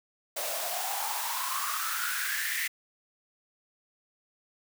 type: noise with high-pass filter sweep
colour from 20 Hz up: white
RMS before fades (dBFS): -32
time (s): 0.36-2.68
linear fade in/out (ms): 10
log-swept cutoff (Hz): 580 to 2000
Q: 8.2
effects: none

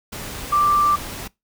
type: tone in noise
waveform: sine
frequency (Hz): 1177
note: D6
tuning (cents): +3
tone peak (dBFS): -14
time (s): 0.52-0.96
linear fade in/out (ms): 10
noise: pink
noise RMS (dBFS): -32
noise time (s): 0.12-1.28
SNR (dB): +15
effects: noise-tail reverb RT60 0.2 s tail -23 dB re dry

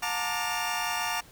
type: tone cluster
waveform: 25% pulse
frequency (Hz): 718 / 878 / 924 / 1180 / 2802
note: F5 / A5 / A#5 / D6 / F7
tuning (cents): +48 / -4 / -16 / +8 / +5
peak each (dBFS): -31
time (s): 0.02-1.21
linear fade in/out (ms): 10
effects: pink hiss -53 dBFS RMS until 1.31 s

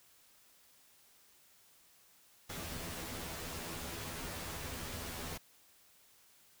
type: noise with comb filter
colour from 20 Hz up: pink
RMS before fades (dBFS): -43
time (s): 2.49-5.38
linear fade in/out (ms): 10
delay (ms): 12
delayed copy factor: +0.95
effects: white hiss -65 dBFS RMS until 6.6 s

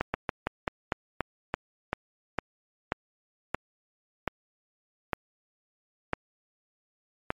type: slowing click train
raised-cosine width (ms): 0.5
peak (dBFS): -11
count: 16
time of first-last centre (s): 0.01-7.304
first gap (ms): 130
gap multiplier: 1.17
effects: MP3 64 kbps

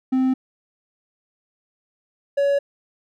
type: tone pair in turn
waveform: triangle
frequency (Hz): 260 / 562.8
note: C4 / C#5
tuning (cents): -11 / +26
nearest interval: octave + minor second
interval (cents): 1337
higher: second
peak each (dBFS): -14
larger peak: neither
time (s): 0.12-0.34 / 2.37-2.59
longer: neither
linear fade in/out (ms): 10
effects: none

